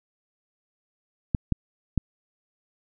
clicks, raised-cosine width 5 ms, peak -9 dBFS, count 3, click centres 1.348 / 1.523 / 1.977 s, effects none

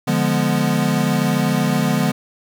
square chord, D diminished seventh, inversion none, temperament equal, 146.83 / 174.61 / 207.7 / 246.9 Hz, D3 / F3 / Ab3 / Cb4, 0 / 0 / 0 / 0 cents, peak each -22 dBFS, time 0.07-2.12 s, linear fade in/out 10 ms, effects 8-bit

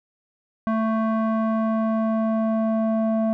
square tone with low-pass filter sweep, 221.8 Hz, A3, 14 cents sharp, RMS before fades -22 dBFS, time 0.67-3.33 s, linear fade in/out 0 ms, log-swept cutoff 1200 to 720 Hz, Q 2.1, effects none

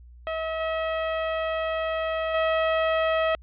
sawtooth tone with level steps, 643 Hz, E5, 43 cents flat, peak -23 / -21 / -17 dBFS, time 0.27-3.35 s, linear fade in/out 0 ms, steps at 0.6 / 2.34 s, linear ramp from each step 5 ms, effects added 60 Hz sine -45 dBFS peak until 3.42 s + resampled to 8000 Hz

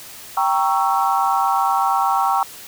sine chord, G diminished seventh, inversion none, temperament equal with one note detuned, 784 / 932.3 / 1108.7 / 1328.4 Hz, G5 / Bb5 / Db6 / Fb6, 0 / 0 / 0 / +13 cents, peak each -19 / -21 / -21 / -23 dBFS, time 0.37-2.43 s, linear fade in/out 2 ms, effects white hiss -38 dBFS RMS until 2.67 s

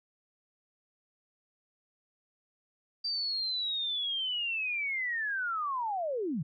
sine linear sweep, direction down, 4699 to 129.2 Hz, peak -30 dBFS, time 3.04-6.43 s, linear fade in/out 10 ms, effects none

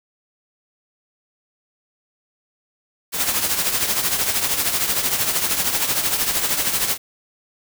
white noise with tremolo, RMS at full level -18 dBFS, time 3.12-6.98 s, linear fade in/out 50 ms, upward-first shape triangle, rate 13 Hz, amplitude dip 65%, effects none

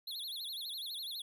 square tone with vibrato, 3800 Hz, A#7, 33 cents sharp, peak -40 dBFS, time 0.07-1.22 s, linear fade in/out 5 ms, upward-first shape sine, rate 12 Hz, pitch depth 230 cents each way, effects none

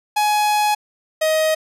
45% pulse tone pair in turn, 840 / 629.3 Hz, G#5 / D#5, +19 / +19 cents, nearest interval perfect fourth, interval 500 cents, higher first, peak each -15 dBFS, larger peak neither, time 0.16-0.75 / 1.21-1.55 s, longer first, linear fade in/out 10 ms, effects resampled to 32000 Hz

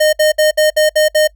square tone bursts, 614 Hz, D#5, 23 cents flat, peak -9 dBFS, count 7, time 0-1.276 s, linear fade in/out 10 ms, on 130 ms, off 61 ms, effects noise-tail reverb RT60 0.1 s tail -23 dB re dry + added 50 Hz sine -44 dBFS peak until 1.35 s

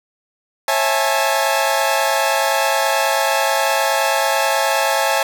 sawtooth chord, A major seventh, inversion first, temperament equal with one note detuned, 544.2 / 659.3 / 830.6 / 880 Hz, C#5 / E5 / G#5 / A5, -32 / 0 / 0 / 0 cents, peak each -17 dBFS, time 0.68-5.23 s, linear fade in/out 2 ms, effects none

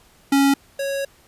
square tone pair in turn, 276.9 / 552.4 Hz, C#4 / C#5, -2 / -6 cents, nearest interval octave, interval 1196 cents, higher second, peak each -14 / -23 dBFS, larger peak first, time 0.32-0.54 / 0.79-1.05 s, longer second, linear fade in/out 5 ms, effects pink hiss -54 dBFS RMS until 1.27 s + resampled to 32000 Hz

